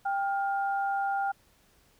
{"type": "tone pair together", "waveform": "sine", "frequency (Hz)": [791, 1410.6], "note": ["G5", "F6"], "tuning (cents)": [15, 17], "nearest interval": "minor seventh", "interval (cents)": 1002, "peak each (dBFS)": [-27, -34], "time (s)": [0.05, 1.32], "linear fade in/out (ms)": 10, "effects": ["pink hiss -64 dBFS RMS until 1.99 s"]}